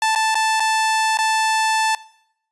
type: tone with dropouts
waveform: sawtooth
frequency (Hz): 880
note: A5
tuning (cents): 0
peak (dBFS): -12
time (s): 0.02-1.95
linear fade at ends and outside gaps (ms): 2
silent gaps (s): 0.151-0.158 / 0.345-0.353 / 0.598-0.603 / 1.173-1.187
effects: noise-tail reverb RT60 0.7 s tail -20 dB re dry + resampled to 24000 Hz